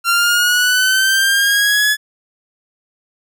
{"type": "linear sweep", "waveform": "sawtooth", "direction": "up", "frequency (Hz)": [1372, 1711], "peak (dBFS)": -8, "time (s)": [0.04, 1.97], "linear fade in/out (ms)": 50, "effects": []}